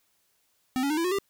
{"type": "tone with pitch steps", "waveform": "square", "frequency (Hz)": [257.1, 280.4, 305.7, 333.4, 363.6, 396.5], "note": ["C4", "C#4", "D#4", "E4", "F#4", "G4"], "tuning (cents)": [-30, 20, -30, 20, -30, 20], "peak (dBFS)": -25, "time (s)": [0.76, 1.186], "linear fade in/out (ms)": 0, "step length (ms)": 71, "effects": ["white hiss -70 dBFS RMS until 1.29 s"]}